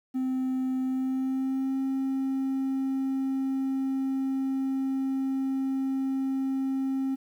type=tone with pitch glide; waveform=triangle; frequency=259.2 to 267.3 Hz; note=C4 to C4; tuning=-16 to +37 cents; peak=-23 dBFS; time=0.14-7.16 s; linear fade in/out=20 ms; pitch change=+53 cents; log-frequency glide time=0.81-1.79 s; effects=tanh soft clip ceiling -19 dBFS + 10-bit